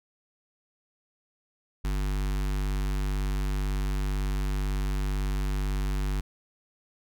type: tone with notch filter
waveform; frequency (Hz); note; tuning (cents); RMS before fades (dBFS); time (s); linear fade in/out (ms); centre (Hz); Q
square; 49; G1; 0; -28; 1.84-6.21; 10; 570; 1.5
effects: none